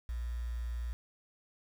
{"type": "tone with quantisation", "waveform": "sine", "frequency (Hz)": 59.1, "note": "A#1", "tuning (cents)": 24, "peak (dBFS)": -34, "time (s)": [0.09, 0.93], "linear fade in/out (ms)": 0, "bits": 9, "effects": []}